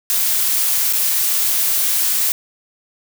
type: noise with dropouts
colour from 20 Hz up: blue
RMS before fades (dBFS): -17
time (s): 0.1-2.32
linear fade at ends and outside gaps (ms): 0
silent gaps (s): 0.927-0.933
effects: none